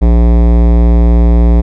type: tone with hard clipping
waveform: sine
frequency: 58.27 Hz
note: A#1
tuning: in tune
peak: -6 dBFS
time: 0.01-1.62 s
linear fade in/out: 20 ms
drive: 18 dB
effects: none